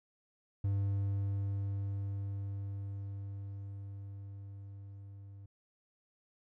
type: tone with level ramp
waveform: triangle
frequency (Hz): 99.3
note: G2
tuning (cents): +23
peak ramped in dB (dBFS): -27 to -46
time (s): 0.64-5.46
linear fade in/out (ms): 5
effects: none